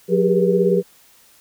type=tone cluster; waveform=sine; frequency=180.8 / 392.2 / 409.1 / 481.4 Hz; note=F#3 / G4 / G#4 / B4; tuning=-40 / +1 / -26 / -44 cents; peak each=-19 dBFS; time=0.08-0.83 s; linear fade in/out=50 ms; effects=white hiss -52 dBFS RMS until 1.4 s